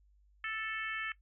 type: harmonic tone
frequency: 440 Hz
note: A4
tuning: in tune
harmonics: 3 / 4 / 5 / 6 / 7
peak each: -42 / -39 / -41 / -45 / -48 dBFS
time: 0.44-1.12 s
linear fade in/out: 2 ms
effects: noise-tail reverb RT60 0.1 s tail -18 dB re dry + added 50 Hz sine -63 dBFS peak until 1.21 s